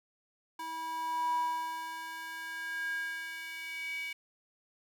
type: tone with high-pass filter sweep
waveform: square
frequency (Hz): 324.4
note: E4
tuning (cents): -28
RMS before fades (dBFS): -37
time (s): 0.59-4.13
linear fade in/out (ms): 5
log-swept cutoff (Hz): 760 to 2400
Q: 8.6
effects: none